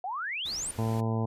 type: exponential sweep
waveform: sine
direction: up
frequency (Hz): 698.5 to 9510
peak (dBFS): -31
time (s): 0.04-0.71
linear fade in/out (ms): 2
type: noise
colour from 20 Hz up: pink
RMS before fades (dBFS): -46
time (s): 0.45-1.01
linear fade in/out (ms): 10
type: harmonic tone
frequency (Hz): 112.3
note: A2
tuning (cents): +36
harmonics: 1 / 2 / 3 / 4 / 5 / 6 / 7 / 8 / 9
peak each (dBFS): -28 / -32 / -40 / -37 / -43 / -41 / -42 / -42 / -43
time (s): 0.78-1.26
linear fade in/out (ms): 10
effects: resampled to 32000 Hz